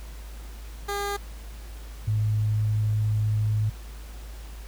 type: tone pair in turn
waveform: 15% pulse / sine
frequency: 404.3 / 107.09 Hz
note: G#4 / A2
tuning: -46 / -46 cents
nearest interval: octave + major seventh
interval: 2300 cents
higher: first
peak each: -21 dBFS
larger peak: neither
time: 0.88-1.17 / 2.07-3.7 s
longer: second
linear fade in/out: 10 ms
effects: added 53 Hz sine -37 dBFS peak until 4.67 s + pink hiss -49 dBFS RMS until 4.67 s